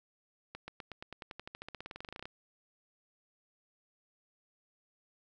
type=accelerating click train; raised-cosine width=0.3 ms; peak=-27 dBFS; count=26; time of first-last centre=0.55-2.255 s; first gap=130 ms; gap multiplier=0.94; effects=none